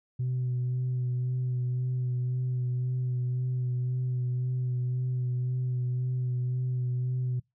sine tone with vibrato, 125.7 Hz, B2, 31 cents sharp, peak -25 dBFS, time 0.19-7.4 s, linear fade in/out 10 ms, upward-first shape sine, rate 1.9 Hz, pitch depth 19 cents each way, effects noise-tail reverb RT60 0.2 s tail -25 dB re dry + tanh soft clip ceiling -24 dBFS

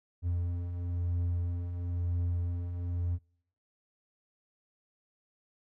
triangle beating tone pair, 86.4 / 87.4 Hz, F2 / F2, -18 / +2 cents, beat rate 1 Hz, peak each -37 / -28 dBFS, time 0.22-3.19 s, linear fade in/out 50 ms, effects noise-tail reverb RT60 0.7 s tail -26 dB re dry

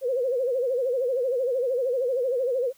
sine tone with vibrato, 507 Hz, B4, 45 cents sharp, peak -22 dBFS, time 0.01-2.73 s, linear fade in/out 50 ms, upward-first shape sine, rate 13 Hz, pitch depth 120 cents each way, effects white hiss -60 dBFS RMS until 2.77 s

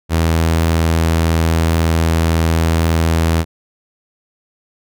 sawtooth tone, 81.9 Hz, E2, 11 cents flat, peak -8 dBFS, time 0.09-3.45 s, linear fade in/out 50 ms, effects none

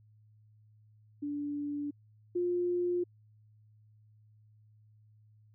sine tone pair in turn, 290.2 / 353.5 Hz, D4 / F4, -21 / +21 cents, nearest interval minor third, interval 342 cents, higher second, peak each -33 / -28 dBFS, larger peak second, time 1.22-1.91 / 2.35-3.04 s, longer neither, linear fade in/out 10 ms, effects added 107 Hz sine -59 dBFS peak until 5.54 s

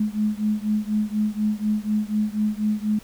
sine beating tone pair, 210.6 / 214.7 Hz, G#3 / A3, +24 / -42 cents, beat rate 4.1 Hz, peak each -23 / -24 dBFS, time 0-2.99 s, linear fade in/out 5 ms, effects pink hiss -48 dBFS RMS until 3.03 s

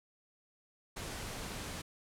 pink noise, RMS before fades -42 dBFS, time 0.96-1.82 s, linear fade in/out 10 ms, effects low-pass 11000 Hz 12 dB/octave

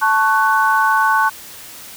sine chord, F# minor, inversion first, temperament equal with one note detuned, 880 / 1108.7 / 1496.3 Hz, A5 / C#6 / F#6, 0 / 0 / +19 cents, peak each -16 dBFS, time 0.01-1.3 s, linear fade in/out 20 ms, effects white hiss -36 dBFS RMS until 1.96 s

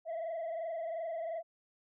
sine tone with frequency modulation, 661 Hz, E5, 5 cents sharp, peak -33 dBFS, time 0.05-1.43 s, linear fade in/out 50 ms, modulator 22.8 Hz, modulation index 1.1, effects tanh soft clip ceiling -34 dBFS

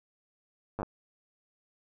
slowing click train, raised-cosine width 1 ms, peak -21 dBFS, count 5, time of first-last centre 0.79-0.831 s, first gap 9 ms, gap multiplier 1.08, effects none

